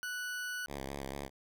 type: tone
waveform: 40% pulse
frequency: 1480 Hz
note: F#6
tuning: in tune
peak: -36 dBFS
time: 0.03-0.66 s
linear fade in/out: 0 ms
type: tone with vibrato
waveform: 5% pulse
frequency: 68.8 Hz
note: C#2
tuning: 12 cents flat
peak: -28 dBFS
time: 0.67-1.3 s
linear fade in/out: 50 ms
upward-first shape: square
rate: 4.4 Hz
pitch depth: 39 cents each way
effects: none